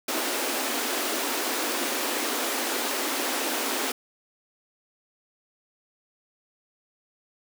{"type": "high-pass noise", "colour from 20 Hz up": "pink", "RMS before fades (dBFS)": -28, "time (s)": [0.08, 3.92], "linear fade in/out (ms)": 5, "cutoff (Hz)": 240, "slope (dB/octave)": 96, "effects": []}